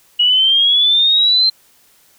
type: exponential sweep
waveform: sine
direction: up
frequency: 2899 to 4153 Hz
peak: -9 dBFS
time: 0.19-1.5 s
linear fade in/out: 10 ms
effects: white hiss -52 dBFS RMS until 2.18 s